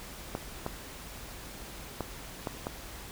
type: clicks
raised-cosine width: 1 ms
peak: -18 dBFS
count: 5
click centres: 0.351 / 0.664 / 2.007 / 2.472 / 2.669 s
effects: added 50 Hz sine -51 dBFS peak until 3.11 s + pink hiss -45 dBFS RMS until 3.11 s